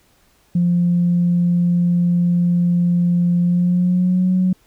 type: tone with pitch glide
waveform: sine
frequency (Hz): 174.61 to 184.35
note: F3 to F#3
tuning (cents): 0 to -6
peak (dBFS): -12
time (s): 0.55-4.53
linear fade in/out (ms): 5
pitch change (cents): +94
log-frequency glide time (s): 3.4-4.32
effects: tanh soft clip ceiling -8 dBFS + pink hiss -57 dBFS RMS until 4.66 s